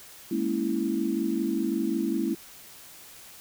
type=chord; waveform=sine; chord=A# half-diminished seventh; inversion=third; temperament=equal; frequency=207.7 / 233.1 / 277.2 / 329.6 Hz; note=G#3 / A#3 / C#4 / E4; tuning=0 / 0 / 0 / 0 cents; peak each=-31 / -31 / -31 / -28 dBFS; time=0.31-2.35 s; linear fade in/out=5 ms; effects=white hiss -48 dBFS RMS until 3.4 s